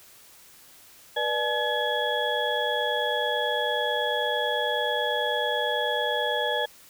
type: tone cluster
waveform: sine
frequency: 486.9 / 596 / 854 / 1697 / 3347 Hz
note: B4 / D5 / G#5 / G#6 / G#7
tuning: -25 / +25 / +48 / +37 / +13 cents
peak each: -30 dBFS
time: 1.16-6.66 s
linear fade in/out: 10 ms
effects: white hiss -52 dBFS RMS until 6.89 s